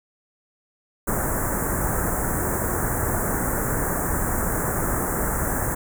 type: band-stop noise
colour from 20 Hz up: pink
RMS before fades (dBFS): -24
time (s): 1.07-5.75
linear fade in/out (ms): 10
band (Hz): 1800 to 7200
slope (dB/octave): 48
effects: none